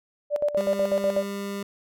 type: tone with tremolo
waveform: sine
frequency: 587.3 Hz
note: D5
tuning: in tune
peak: -19 dBFS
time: 0.3-1.24 s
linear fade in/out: 50 ms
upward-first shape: square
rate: 8.1 Hz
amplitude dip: 75%
type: tone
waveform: 25% pulse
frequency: 200 Hz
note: G3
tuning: 35 cents sharp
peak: -26 dBFS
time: 0.57-1.63 s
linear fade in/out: 5 ms
effects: none